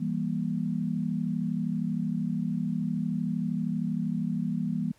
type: chord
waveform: sine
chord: E diminished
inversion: none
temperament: just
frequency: 164.81 / 197.78 / 237.3 Hz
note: E3 / G3 / Bb3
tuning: 0 / +16 / +31 cents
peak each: -31 dBFS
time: 0-4.92 s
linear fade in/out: 10 ms
effects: pink hiss -63 dBFS RMS until 4.98 s + low-pass 12000 Hz 12 dB/octave